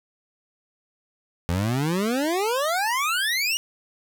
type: exponential sweep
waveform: 25% pulse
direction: up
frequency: 82.1 to 2930 Hz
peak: -18 dBFS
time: 1.49-3.57 s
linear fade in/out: 0 ms
effects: none